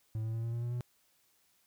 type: tone with pitch steps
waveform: triangle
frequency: 110 / 111.92 / 113.88 / 115.87 / 117.9 / 119.96 / 122.05 Hz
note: A2 / A2 / A#2 / A#2 / A#2 / B2 / B2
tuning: 0 / +30 / -40 / -10 / +20 / -50 / -20 cents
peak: -31 dBFS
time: 0.15-0.808 s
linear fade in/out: 0 ms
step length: 94 ms
effects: white hiss -71 dBFS RMS until 1.66 s